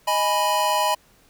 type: chord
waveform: square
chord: G# minor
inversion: second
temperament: equal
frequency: 622.3 / 830.6 / 987.8 Hz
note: D#5 / G#5 / B5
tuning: 0 / 0 / 0 cents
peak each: -26 / -25 / -22 dBFS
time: 0.07-0.95 s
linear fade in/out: 10 ms
effects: pink hiss -57 dBFS RMS until 1.29 s